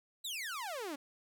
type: exponential sweep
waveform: sawtooth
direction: down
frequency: 4064 to 267.6 Hz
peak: -35 dBFS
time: 0.24-0.96 s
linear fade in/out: 10 ms
effects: none